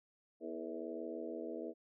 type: harmonic tone with a mistuned harmonic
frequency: 81.1 Hz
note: E2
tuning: 28 cents flat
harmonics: 3 / 4 / 5 / 6 / 7 / 8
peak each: -49 / -45 / -47 / -47 / -52 / -49 dBFS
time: 0.4-1.74 s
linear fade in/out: 50 ms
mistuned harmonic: 5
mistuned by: +62 cents
effects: none